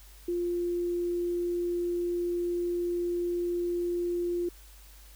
sine tone, 349.2 Hz, F4, in tune, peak -27 dBFS, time 0.28-4.49 s, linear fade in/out 5 ms, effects added 50 Hz sine -50 dBFS peak until 5.15 s + white hiss -56 dBFS RMS until 5.15 s

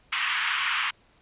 white band-pass noise, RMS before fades -27 dBFS, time 0.12-0.91 s, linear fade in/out 10 ms, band 1000 to 3200 Hz, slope 48 dB/octave, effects pink hiss -61 dBFS RMS until 1.21 s + resampled to 8000 Hz

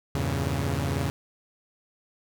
sawtooth chord, E diminished seventh, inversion none, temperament equal, 82.41 / 98 / 116.54 / 138.59 Hz, E2 / G2 / Bb2 / Db3, 0 / 0 / 0 / 0 cents, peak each -26 / -29 / -30 / -25 dBFS, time 0.15-1.1 s, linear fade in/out 0 ms, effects none

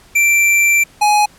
square tone pair in turn, 2349 / 836.3 Hz, D7 / G#5, 0 / +12 cents, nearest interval octave + tritone, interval 1788 cents, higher first, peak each -10 dBFS, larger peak neither, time 0.15-0.84 / 1.01-1.26 s, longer first, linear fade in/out 10 ms, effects pink hiss -46 dBFS RMS until 1.38 s + low-pass 12000 Hz 12 dB/octave

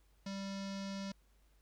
square tone with low-pass filter, 196 Hz, G3, in tune, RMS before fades -42 dBFS, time 0.26-1.12 s, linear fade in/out 5 ms, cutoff 5200 Hz, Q 3, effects added 50 Hz sine -66 dBFS peak until 1.61 s + pink hiss -75 dBFS RMS until 1.61 s

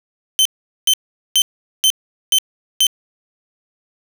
sawtooth tone bursts, 3085 Hz, G7, 28 cents flat, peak -7 dBFS, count 6, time 0.39-2.868 s, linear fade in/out 0 ms, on 63 ms, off 420 ms, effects none

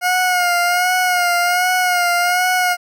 20% pulse tone with vibrato, 717 Hz, F5, 45 cents sharp, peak -9 dBFS, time 0.01-2.77 s, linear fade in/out 50 ms, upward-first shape sine, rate 1.3 Hz, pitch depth 43 cents each way, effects none

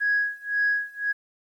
sine tone with tremolo, 1661.2 Hz, G#6, in tune, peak -18 dBFS, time 0-1.13 s, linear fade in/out 20 ms, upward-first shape sine, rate 1.9 Hz, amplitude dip 95%, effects tanh soft clip ceiling -15 dBFS + 10-bit

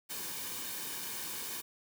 white noise with comb filter, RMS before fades -40 dBFS, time 0.09-1.62 s, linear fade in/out 20 ms, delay 1.5 ms, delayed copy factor -0.6, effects none

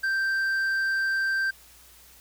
sine tone with tanh clipping, 1568 Hz, G6, in tune, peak -24 dBFS, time 0.03-1.51 s, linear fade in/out 10 ms, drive 5 dB, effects added 60 Hz sine -59 dBFS peak until 2.2 s + white hiss -53 dBFS RMS until 2.2 s

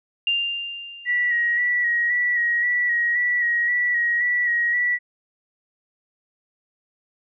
sine tone with exponential decay, 2794 Hz, F7, in tune, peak -17 dBFS, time 0.27-1.7 s, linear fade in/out 2 ms, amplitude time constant 310 ms
sine tone with vibrato, 1923 Hz, B6, 47 cents flat, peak -18 dBFS, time 1.05-4.99 s, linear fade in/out 50 ms, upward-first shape square, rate 1.9 Hz, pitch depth 26 cents each way
effects none

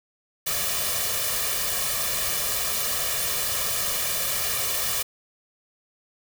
white noise with comb filter, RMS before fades -26 dBFS, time 0.46-5.03 s, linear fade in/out 10 ms, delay 1.7 ms, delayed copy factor +0.7, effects none

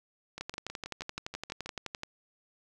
two click trains, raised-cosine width 0.2 ms, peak -23 / -19 dBFS, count 9 / 20, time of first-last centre 0.38-1.66 / 0.41-2.034 s, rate 6.25 / 11.7 Hz, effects none

